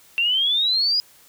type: exponential sweep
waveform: sine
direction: up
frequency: 2700 to 4978 Hz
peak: -17 dBFS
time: 0.18-1 s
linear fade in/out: 0 ms
effects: white hiss -52 dBFS RMS until 1.28 s